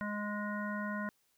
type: harmonic tone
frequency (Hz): 207.7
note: G#3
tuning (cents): 0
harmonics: 1 / 3 / 5 / 7 / 9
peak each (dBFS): -37 / -44 / -43 / -42 / -45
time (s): 0.01-1.09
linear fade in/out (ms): 0
effects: white hiss -74 dBFS RMS until 1.37 s